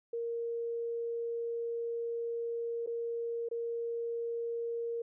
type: tone with dropouts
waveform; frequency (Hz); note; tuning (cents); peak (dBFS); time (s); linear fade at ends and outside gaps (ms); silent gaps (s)
sine; 466.2; A#4; 0; -33; 0.13-5.02; 5; 2.863-2.872 / 3.488-3.512
effects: none